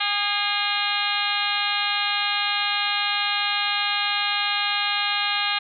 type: harmonic tone with a mistuned harmonic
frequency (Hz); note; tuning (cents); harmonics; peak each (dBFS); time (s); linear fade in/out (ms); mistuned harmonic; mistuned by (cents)
408.4; G#4; -29; 2 / 3 / 4 / 5 / 6 / 7 / 8 / 9 / 10; -30 / -30 / -30 / -30 / -30 / -30 / -30 / -30 / -30; 0-5.59; 10; 5; +54
effects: none